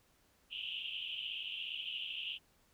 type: band-pass noise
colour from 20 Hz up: white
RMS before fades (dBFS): -42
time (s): 0.5-2.39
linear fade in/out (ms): 50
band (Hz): 2700 to 3200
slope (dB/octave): 96
effects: pink hiss -71 dBFS RMS until 2.73 s